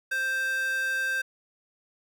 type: tone with high-pass filter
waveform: square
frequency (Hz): 524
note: C5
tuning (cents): +2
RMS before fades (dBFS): -28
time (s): 0.11-1.22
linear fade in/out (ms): 10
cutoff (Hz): 1500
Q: 4.3
effects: none